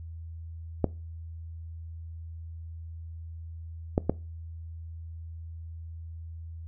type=clicks; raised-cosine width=2 ms; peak=-9 dBFS; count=3; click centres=0.843 / 3.979 / 4.096 s; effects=noise-tail reverb RT60 0.3 s tail -21 dB re dry + added 82 Hz sine -38 dBFS peak until 6.67 s